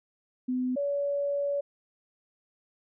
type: tone pair in turn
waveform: sine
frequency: 253.1 / 568.2 Hz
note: B3 / C#5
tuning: +43 / +43 cents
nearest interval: octave + major second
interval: 1400 cents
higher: second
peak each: -26 dBFS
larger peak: neither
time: 0.48-0.76 / 0.76-1.61 s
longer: second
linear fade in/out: 10 ms
effects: none